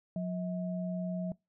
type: tone pair together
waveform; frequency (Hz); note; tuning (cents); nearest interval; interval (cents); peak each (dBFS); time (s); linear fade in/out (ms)
sine; 180 / 639.6; F#3 / D#5; -47 / +48; octave + minor seventh; 2195; -32 / -40; 0.16-1.32; 2
effects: noise-tail reverb RT60 0.2 s tail -22 dB re dry